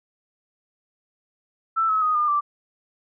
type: tone with pitch steps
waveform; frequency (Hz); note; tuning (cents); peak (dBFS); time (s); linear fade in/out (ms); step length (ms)
sine; 1327 / 1286.2 / 1246.7 / 1208.5 / 1171.3; E6 / E6 / D#6 / D6 / D6; +11 / -43 / +3 / +49 / -5; -18; 1.76-2.41; 20; 130
effects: none